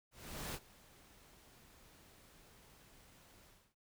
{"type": "noise with ADSR envelope", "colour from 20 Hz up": "pink", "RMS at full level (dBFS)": -42, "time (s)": [0.11, 3.75], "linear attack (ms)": 430, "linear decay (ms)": 50, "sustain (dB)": -21, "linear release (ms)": 280, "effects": []}